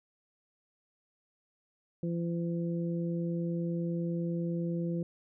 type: harmonic tone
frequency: 170 Hz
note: F3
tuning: 46 cents flat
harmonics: 1 / 2 / 3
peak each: -31 / -37 / -41 dBFS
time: 2.03-5.03 s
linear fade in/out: 2 ms
effects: none